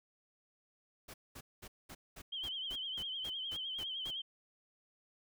pink noise bursts, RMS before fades -50 dBFS, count 12, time 1.08-4.11 s, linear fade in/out 10 ms, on 60 ms, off 210 ms
sine tone with vibrato, 3136 Hz, G7, in tune, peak -38 dBFS, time 2.32-4.22 s, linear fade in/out 10 ms, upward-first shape triangle, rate 9.8 Hz, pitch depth 88 cents each way
effects none

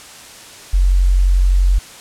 sine tone, 45.82 Hz, F#1, 16 cents flat, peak -9 dBFS, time 0.73-1.79 s, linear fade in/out 10 ms, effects white hiss -37 dBFS RMS until 2 s + low-pass 9000 Hz 12 dB/octave

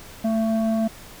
sine tone pair together, 221.4 / 670.8 Hz, A3 / E5, +11 / +30 cents, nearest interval octave + perfect fifth, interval 1919 cents, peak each -18 / -23 dBFS, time 0.24-0.88 s, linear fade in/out 10 ms, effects tanh soft clip ceiling -16 dBFS + pink hiss -43 dBFS RMS until 1.2 s

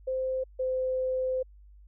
sine tone pair in turn, 520 / 515.5 Hz, C5 / C5, -11 / -26 cents, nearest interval unison, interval 15 cents, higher first, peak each -27 / -26 dBFS, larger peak second, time 0.07-0.44 / 0.59-1.43 s, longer second, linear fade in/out 10 ms, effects added 50 Hz sine -50 dBFS peak until 1.87 s

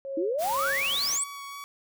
sine tone with tremolo, 545 Hz, C#5, 29 cents flat, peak -30 dBFS, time 0.05-0.95 s, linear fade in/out 0 ms, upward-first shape sine, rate 2.1 Hz, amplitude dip 85%
sine exponential sweep, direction up, 310 to 8590 Hz, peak -25 dBFS, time 0.17-1.24 s, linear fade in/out 5 ms
white noise, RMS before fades -36 dBFS, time 0.38-1.2 s, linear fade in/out 50 ms
sawtooth tone with vibrato, 1126 Hz, C#6, 27 cents sharp, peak -34 dBFS, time 0.59-1.64 s, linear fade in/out 0 ms, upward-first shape sine, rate 3.2 Hz, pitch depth 11 cents each way
effects none

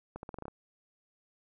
accelerating click train, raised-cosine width 1 ms, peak -27 dBFS, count 8, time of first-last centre 0.16-0.482 s, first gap 71 ms, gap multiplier 0.85, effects none

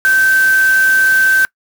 sine tone in noise, 1549 Hz, G6, 21 cents flat, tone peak -8 dBFS, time 0.05-1.45 s, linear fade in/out 0 ms, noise white, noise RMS -25 dBFS, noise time 0.05-1.45 s, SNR +14 dB, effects noise-tail reverb RT60 0.1 s tail -24 dB re dry

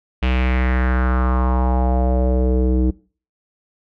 square tone with low-pass filter sweep, 63.3 Hz, B1, 43 cents sharp, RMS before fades -17 dBFS, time 0.22-2.91 s, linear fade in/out 10 ms, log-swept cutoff 2800 to 340 Hz, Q 3.5, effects noise-tail reverb RT60 0.4 s tail -22 dB re dry

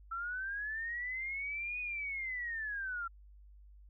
sine linear two-way sweep, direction up then down, 1329 to 2489 to 1348 Hz, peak -36 dBFS, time 0.11-3.08 s, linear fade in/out 10 ms, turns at 1.8 s, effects added 50 Hz sine -54 dBFS peak until 3.89 s

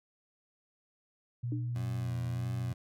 sine tone with pitch glide, 120.3 to 121.14 Hz, B2 to B2, -45 to -33 cents, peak -32 dBFS, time 1.43-2.73 s, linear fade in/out 10 ms, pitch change +12 cents, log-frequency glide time 1.67-2.49 s
sine tone with exponential decay, 299.5 Hz, D4, 34 cents sharp, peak -32 dBFS, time 1.52-1.76 s, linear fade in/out 2 ms, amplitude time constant 52 ms
20% pulse tone with vibrato, 90.4 Hz, F#2, 40 cents flat, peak -36 dBFS, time 1.75-2.74 s, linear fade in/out 10 ms, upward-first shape sine, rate 1.6 Hz, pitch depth 70 cents each way
effects none

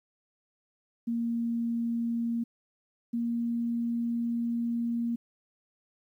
sine tone pair in turn, 233.1 / 234.6 Hz, A#3 / A#3, 0 / +11 cents, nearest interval unison, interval 11 cents, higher second, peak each -27 dBFS, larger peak neither, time 1.07-2.44 / 3.13-5.16 s, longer second, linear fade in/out 10 ms, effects 11-bit

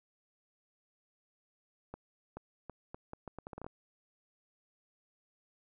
accelerating click train, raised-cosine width 1 ms, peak -29 dBFS, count 13, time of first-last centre 1.94-3.665 s, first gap 430 ms, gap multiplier 0.76, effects none

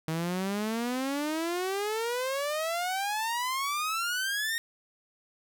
sawtooth exponential sweep, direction up, 157.3 to 1864.7 Hz, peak -25 dBFS, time 0.08-4.58 s, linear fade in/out 0 ms, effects none

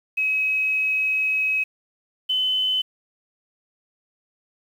sine tone pair in turn, 2551 / 3034 Hz, D#7 / F#7, +43 / +43 cents, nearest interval minor third, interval 300 cents, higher second, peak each -19 dBFS, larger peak neither, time 0.17-1.64 / 2.29-2.82 s, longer first, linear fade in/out 10 ms, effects 8-bit

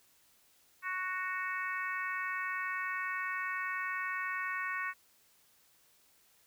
harmonic tone with a mistuned harmonic, 370 Hz, F#4, in tune, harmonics 3 / 4 / 5 / 6 / 7, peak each -39 / -40 / -38 / -42 / -47 dBFS, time 0.82-4.94 s, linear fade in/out 50 ms, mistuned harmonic 7, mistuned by +17 cents, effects white hiss -67 dBFS RMS until 6.46 s

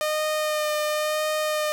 sawtooth tone with vibrato, 610 Hz, D#5, 34 cents flat, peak -19 dBFS, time 0.01-1.72 s, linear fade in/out 0 ms, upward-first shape sine, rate 0.96 Hz, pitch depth 16 cents each way, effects none

